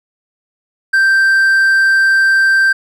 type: tone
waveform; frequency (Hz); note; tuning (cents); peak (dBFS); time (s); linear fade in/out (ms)
triangle; 1568; G6; 0; -6; 0.93-2.73; 10
effects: none